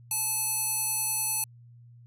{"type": "tone with band-pass filter", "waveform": "square", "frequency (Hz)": 865, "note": "A5", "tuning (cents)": -30, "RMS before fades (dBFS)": -29, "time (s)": [0.11, 1.44], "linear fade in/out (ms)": 2, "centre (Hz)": 11000, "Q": 2.8, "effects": ["added 119 Hz sine -49 dBFS peak until 2.06 s"]}